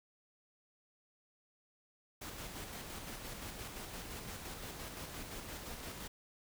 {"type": "noise with tremolo", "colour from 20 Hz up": "pink", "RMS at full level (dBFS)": -45, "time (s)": [2.21, 6.08], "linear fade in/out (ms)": 10, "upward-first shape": "square", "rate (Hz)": 5.8, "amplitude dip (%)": 30, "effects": []}